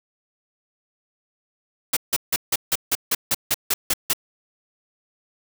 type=noise bursts; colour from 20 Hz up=white; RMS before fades=-20 dBFS; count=12; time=1.93-4.134 s; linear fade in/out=5 ms; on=37 ms; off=160 ms; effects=none